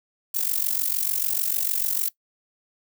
violet noise with amplitude modulation, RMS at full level -21 dBFS, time 0.34-2.09 s, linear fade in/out 10 ms, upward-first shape sine, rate 46.7 Hz, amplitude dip 85%, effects noise-tail reverb RT60 0.1 s tail -20 dB re dry

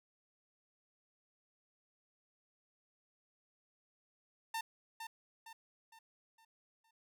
sawtooth tone with echo, 901 Hz, A5, 41 cents sharp, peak -33 dBFS, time 4.54-4.61 s, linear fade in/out 5 ms, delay 460 ms, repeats 5, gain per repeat -7 dB, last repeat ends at 6.91 s, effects none

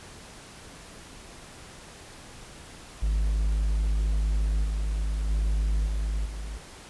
triangle tone with level steps, 52.2 Hz, G#1, 10 cents sharp, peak -20 / -23 / -20 / -23 / -31 dBFS, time 3.02-6.58 s, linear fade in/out 10 ms, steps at 4.64 / 5.29 / 5.86 / 6.25 s, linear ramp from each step 10 ms, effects pink hiss -46 dBFS RMS until 6.89 s + resampled to 24000 Hz

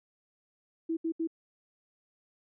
sine tone bursts, 327.1 Hz, E4, 13 cents flat, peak -28 dBFS, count 3, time 0.89-1.274 s, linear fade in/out 10 ms, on 80 ms, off 72 ms, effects none

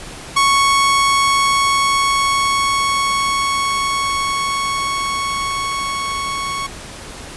sawtooth tone with level ramp, 1107 Hz, C#6, 3 cents flat, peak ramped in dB -7 to -17 dBFS, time 0.36-6.67 s, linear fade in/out 10 ms, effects pink hiss -33 dBFS RMS until 7.36 s + resampled to 24000 Hz

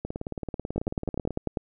two click trains, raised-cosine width 2 ms, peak -13 / -18 dBFS, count 9 / 24, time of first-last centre 0.78-1.572 / 0.05-1.307 s, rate 10.1 / 18.3 Hz, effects none

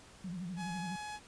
sine tone with vibrato, 178.6 Hz, F3, 39 cents sharp, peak -38 dBFS, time 0.24-0.96 s, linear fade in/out 5 ms, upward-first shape sine, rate 12 Hz, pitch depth 120 cents each way
sawtooth tone, 843 Hz, G#5, 26 cents sharp, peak -37 dBFS, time 0.56-1.2 s, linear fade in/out 50 ms
effects pink hiss -57 dBFS RMS until 1.27 s + resampled to 22050 Hz

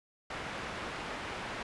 white low-pass noise, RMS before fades -40 dBFS, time 0.3-1.63 s, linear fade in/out 5 ms, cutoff 1900 Hz, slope 12 dB/octave, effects resampled to 24000 Hz

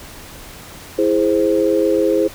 sine chord, E augmented, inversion none, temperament equal, 329.6 / 415.3 / 523.3 Hz, E4 / G#4 / B#4, 0 / 0 / 0 cents, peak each -17 dBFS, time 0.98-2.28 s, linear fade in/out 10 ms, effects pink hiss -37 dBFS RMS until 2.34 s

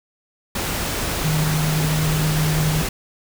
sine tone in noise, 154.7 Hz, D#3, 10 cents flat, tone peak -18 dBFS, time 1.24-2.82 s, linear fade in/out 5 ms, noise pink, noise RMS -24 dBFS, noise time 0.55-2.89 s, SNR +3 dB, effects none

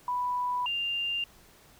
sine tone pair in turn, 987.8 / 2794 Hz, B5 / F7, 0 / 0 cents, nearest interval octave + tritone, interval 1800 cents, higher second, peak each -27 / -28 dBFS, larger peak first, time 0.08-0.66 / 0.66-1.24 s, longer neither, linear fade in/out 2 ms, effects pink hiss -57 dBFS RMS until 1.79 s

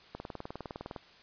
click train, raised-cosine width 1 ms, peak -25 dBFS, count 17, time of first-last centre 0.15-0.962 s, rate 19.7 Hz, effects white hiss -57 dBFS RMS until 1.22 s + resampled to 11025 Hz

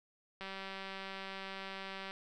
click train, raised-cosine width 0.3 ms, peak -28 dBFS, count 329, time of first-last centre 0.41-2.109 s, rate 193 Hz, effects none

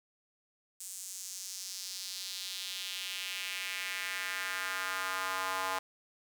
square tone with high-pass filter sweep, 94.1 Hz, F#2, 30 cents sharp, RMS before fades -38 dBFS, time 0.8-5.79 s, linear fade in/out 5 ms, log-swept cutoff 7900 to 940 Hz, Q 2.1, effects none

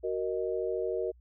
sine chord, D# minor, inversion first, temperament just, 373.4 / 466.7 / 622.3 Hz, F#4 / A#4 / D#5, +16 / +2 / 0 cents, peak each -33 / -32 / -36 dBFS, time 0.03-1.12 s, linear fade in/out 20 ms, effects added 60 Hz sine -55 dBFS peak until 1.2 s

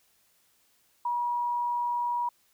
sine tone, 962 Hz, B5, 46 cents flat, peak -26 dBFS, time 1.05-2.29 s, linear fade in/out 5 ms, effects white hiss -67 dBFS RMS until 2.53 s

